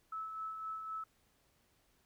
sine tone with tremolo, 1304 Hz, E6, 19 cents flat, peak -38 dBFS, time 0.12-1.04 s, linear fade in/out 5 ms, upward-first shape sine, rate 3.9 Hz, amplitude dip 40%, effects pink hiss -73 dBFS RMS until 2.05 s

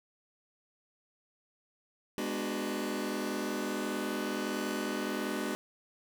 sawtooth chord, G# half-diminished seventh, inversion none, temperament just, 207.7 / 249.2 / 299 / 373.8 Hz, G#3 / B3 / D4 / F#4, 0 / +16 / +31 / +18 cents, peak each -34 dBFS, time 2.18-5.55 s, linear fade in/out 0 ms, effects none

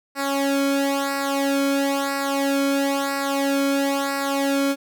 sawtooth tone with flanger, 277.2 Hz, C#4, in tune, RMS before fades -22 dBFS, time 0.15-4.76 s, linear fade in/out 50 ms, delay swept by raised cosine 0.3 to 1.09 ms, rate 1 Hz, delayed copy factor -0.85, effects none

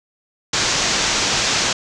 white low-pass noise, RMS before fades -19 dBFS, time 0.53-1.73 s, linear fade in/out 5 ms, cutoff 7000 Hz, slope 48 dB/octave, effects none

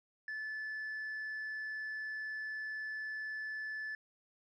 sine tone, 1738 Hz, A6, 22 cents flat, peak -36 dBFS, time 0.28-3.95 s, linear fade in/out 2 ms, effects tanh soft clip ceiling -37 dBFS

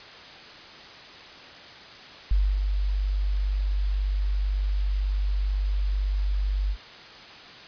sine tone with ADSR envelope, 49 Hz, G1, in tune, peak -17 dBFS, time 2.31-6.77 s, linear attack 4 ms, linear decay 270 ms, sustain -5 dB, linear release 66 ms, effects white hiss -44 dBFS RMS until 7.67 s + resampled to 11025 Hz

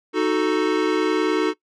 square chord, D# diminished, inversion none, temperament equal, 311.1 / 370 / 440 Hz, D#4 / F#4 / A4, 0 / 0 / 0 cents, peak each -23 dBFS, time 0.13-1.54 s, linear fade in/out 50 ms, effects noise-tail reverb RT60 0.1 s tail -21 dB re dry + low-pass 4000 Hz 12 dB/octave

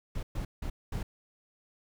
brown noise bursts at uneven times, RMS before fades -34 dBFS, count 4, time 0.15-0.23 / 0.35-0.45 / 0.62-0.7 / 0.92-1.03 s, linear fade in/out 5 ms, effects none

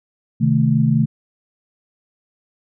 sine chord, A diminished, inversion first, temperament equal, 130.81 / 155.56 / 220 Hz, C3 / Eb3 / A3, 0 / 0 / 0 cents, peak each -17 dBFS, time 0.4-1.06 s, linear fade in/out 20 ms, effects none

